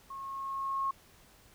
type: tone with level ramp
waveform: sine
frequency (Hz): 1086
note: C#6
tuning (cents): -36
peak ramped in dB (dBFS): -40 to -28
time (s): 0.1-0.91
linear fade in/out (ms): 5
effects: pink hiss -60 dBFS RMS until 1.54 s